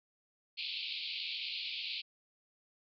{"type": "band-pass noise", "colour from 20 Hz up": "white", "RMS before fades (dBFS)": -40, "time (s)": [0.57, 2.02], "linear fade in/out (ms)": 20, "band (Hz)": [2300, 4600], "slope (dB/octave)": 96, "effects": []}